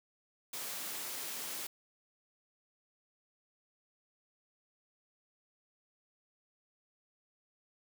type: high-pass noise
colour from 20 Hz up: white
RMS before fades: -41 dBFS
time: 0.53-1.67 s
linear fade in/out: 5 ms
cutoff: 180 Hz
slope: 12 dB/octave
effects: none